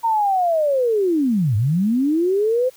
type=linear two-way sweep; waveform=sine; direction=down then up; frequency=932.3 to 97.8 to 522 Hz; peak=-15 dBFS; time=0.03-2.7 s; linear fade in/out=20 ms; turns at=1.56 s; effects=white hiss -50 dBFS RMS until 2.76 s